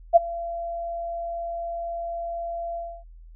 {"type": "tone with ADSR envelope", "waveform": "sine", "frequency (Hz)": 681, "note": "F5", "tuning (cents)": -44, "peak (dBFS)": -7, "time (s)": [0.13, 3.04], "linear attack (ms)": 32, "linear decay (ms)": 19, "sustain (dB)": -21, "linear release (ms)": 280, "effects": ["added 41 Hz sine -43 dBFS peak until 3.35 s"]}